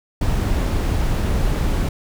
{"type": "noise", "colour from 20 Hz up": "brown", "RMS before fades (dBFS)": -19, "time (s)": [0.21, 1.89], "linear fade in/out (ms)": 5, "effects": []}